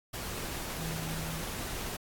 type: tone in noise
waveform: sine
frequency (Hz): 161.1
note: E3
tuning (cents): -39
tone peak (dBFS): -37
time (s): 0.78-1.42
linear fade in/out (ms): 10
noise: pink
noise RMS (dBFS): -38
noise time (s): 0.13-1.97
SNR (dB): -2
effects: AAC 64 kbps